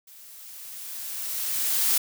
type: noise with level ramp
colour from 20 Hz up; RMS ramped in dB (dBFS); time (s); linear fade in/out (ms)
blue; -49 to -21; 0.07-1.98; 5
effects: none